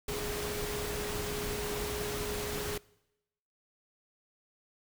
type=tone in noise; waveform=sine; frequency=415.9 Hz; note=G#4; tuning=2 cents sharp; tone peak=-37 dBFS; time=0.08-2.78 s; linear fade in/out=5 ms; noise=pink; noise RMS=-37 dBFS; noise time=0.08-2.78 s; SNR=-3 dB; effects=noise-tail reverb RT60 0.9 s tail -23 dB re dry